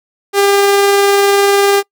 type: tone with tremolo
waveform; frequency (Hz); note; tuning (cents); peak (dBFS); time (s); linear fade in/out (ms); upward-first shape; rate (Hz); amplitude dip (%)
sawtooth; 400.2; G4; +36; -3; 0.33-1.83; 50; triangle; 20; 25
effects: noise-tail reverb RT60 0.1 s tail -24 dB re dry